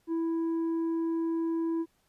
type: tone with tanh clipping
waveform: sine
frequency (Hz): 329.6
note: E4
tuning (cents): 0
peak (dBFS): -28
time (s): 0.07-1.86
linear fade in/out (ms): 50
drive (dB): 4
effects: pink hiss -71 dBFS RMS until 2.08 s + resampled to 32000 Hz